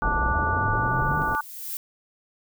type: chord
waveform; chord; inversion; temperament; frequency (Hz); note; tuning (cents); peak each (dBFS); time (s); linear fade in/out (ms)
sine; D major; second; just; 881 / 1174.7 / 1468.3; A5 / D6 / F#6; +2 / 0 / -14; -27; 0.02-1.41; 5
type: low-pass noise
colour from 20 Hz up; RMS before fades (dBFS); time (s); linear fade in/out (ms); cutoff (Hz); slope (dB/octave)
pink; -30; 0.02-1.35; 0; 820; 96
type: linear sweep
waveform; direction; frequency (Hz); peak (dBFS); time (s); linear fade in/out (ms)
sine; up; 40.41 to 152.7; -27; 0.03-1.22; 0
type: noise with exponential growth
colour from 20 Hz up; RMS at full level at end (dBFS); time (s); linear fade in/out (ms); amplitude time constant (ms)
violet; -30; 0.75-1.77; 1; 220
effects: none